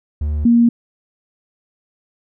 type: tone pair in turn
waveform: triangle / sine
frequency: 74.6 / 235.3 Hz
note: D2 / A#3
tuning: +28 / +16 cents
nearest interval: octave + minor sixth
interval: 1988 cents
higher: second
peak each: -15 / -8 dBFS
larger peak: second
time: 0.21-0.45 / 0.45-0.69 s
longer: neither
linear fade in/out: 5 ms
effects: none